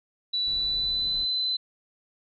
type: tone with pitch glide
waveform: sine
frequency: 3951 to 4032 Hz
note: B7 to B7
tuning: 0 to +35 cents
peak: -24 dBFS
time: 0.33-1.57 s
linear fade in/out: 10 ms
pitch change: +35 cents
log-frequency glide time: 0.48-1.27 s
type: noise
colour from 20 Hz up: brown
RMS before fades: -43 dBFS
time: 0.46-1.26 s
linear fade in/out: 20 ms
effects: none